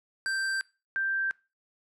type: tone pair in turn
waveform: square / sine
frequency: 1568 / 1574.7 Hz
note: G6 / G6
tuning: 0 / +7 cents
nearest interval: unison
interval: 7 cents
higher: second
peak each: -28 / -26 dBFS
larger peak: second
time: 0.26-0.61 / 0.96-1.31 s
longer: neither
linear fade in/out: 0 ms
effects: noise-tail reverb RT60 0.3 s tail -22 dB re dry + low-pass 9000 Hz 12 dB/octave